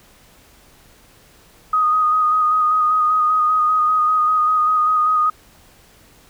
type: tone with vibrato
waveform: sine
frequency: 1244.5 Hz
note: D#6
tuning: in tune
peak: -13 dBFS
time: 1.73-5.3 s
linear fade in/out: 5 ms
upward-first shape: square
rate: 5.1 Hz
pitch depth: 18 cents each way
effects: pink hiss -50 dBFS RMS until 6.29 s